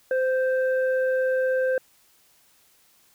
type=tone pair together; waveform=sine; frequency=517.2 / 1568 Hz; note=C5 / G6; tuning=-20 / 0 cents; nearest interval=octave + perfect fifth; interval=1920 cents; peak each=-20 / -29 dBFS; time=0.11-1.78 s; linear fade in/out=2 ms; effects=tanh soft clip ceiling -13 dBFS + white hiss -60 dBFS RMS until 3.14 s